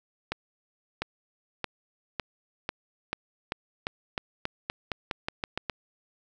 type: accelerating click train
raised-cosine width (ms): 0.3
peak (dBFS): -13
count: 17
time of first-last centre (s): 0.32-5.697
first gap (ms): 700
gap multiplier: 0.89
effects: none